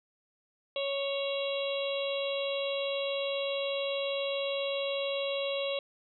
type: harmonic tone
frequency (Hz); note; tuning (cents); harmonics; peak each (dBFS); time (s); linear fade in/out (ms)
554.4; C#5; 0; 1 / 2 / 4 / 5 / 6 / 7; -31 / -44 / -45 / -39 / -40 / -41; 0.76-5.79; 2
effects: none